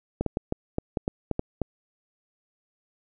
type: clicks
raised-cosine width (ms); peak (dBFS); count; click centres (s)
2; -12; 10; 0.21 / 0.263 / 0.371 / 0.524 / 0.784 / 0.972 / 1.079 / 1.313 / 1.394 / 1.617
effects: none